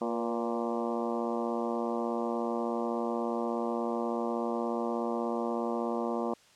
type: harmonic tone with a mistuned harmonic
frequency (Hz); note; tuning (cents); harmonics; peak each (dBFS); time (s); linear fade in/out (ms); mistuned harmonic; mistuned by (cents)
116.54; A#2; 0; 2 / 3 / 4 / 5 / 6 / 7 / 8 / 9 / 10; -34 / -36 / -36 / -38 / -39 / -42 / -42 / -42 / -45; 0.01-6.34; 5; 4; +43
effects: white hiss -60 dBFS RMS until 6.55 s + low-pass 7000 Hz 12 dB/octave